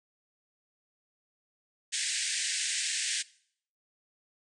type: band-pass noise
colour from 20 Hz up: white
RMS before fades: -32 dBFS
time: 1.92-3.23 s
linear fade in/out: 20 ms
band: 1600 to 9100 Hz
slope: 96 dB/octave
effects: noise-tail reverb RT60 0.6 s tail -21 dB re dry